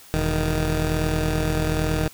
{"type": "tone pair together", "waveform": "15% pulse", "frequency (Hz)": [41.16, 155.56], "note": ["E1", "D#3"], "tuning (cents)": [-2, 0], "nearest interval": "octave + major seventh", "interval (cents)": 2302, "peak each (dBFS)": -17, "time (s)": [0.14, 2.08], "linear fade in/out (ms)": 0, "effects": ["white hiss -47 dBFS RMS until 2.13 s"]}